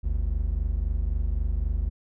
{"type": "tone pair together", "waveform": "triangle", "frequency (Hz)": [49.61, 73.42], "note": ["G1", "D2"], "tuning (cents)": [21, 0], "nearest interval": "perfect fifth", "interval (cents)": 679, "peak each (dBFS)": [-23, -26], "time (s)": [0.03, 1.9], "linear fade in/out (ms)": 20, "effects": []}